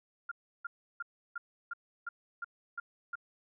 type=tone bursts; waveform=sine; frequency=1400 Hz; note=F6; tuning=4 cents sharp; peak=-35 dBFS; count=9; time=0.29-3.155 s; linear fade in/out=5 ms; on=25 ms; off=330 ms; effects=none